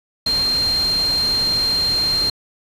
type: tone in noise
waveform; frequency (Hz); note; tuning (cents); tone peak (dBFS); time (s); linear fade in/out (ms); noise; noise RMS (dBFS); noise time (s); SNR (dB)
sine; 4186; C8; 0; -16; 0.26-2.3; 5; pink; -29; 0.26-2.3; +10
effects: resampled to 32000 Hz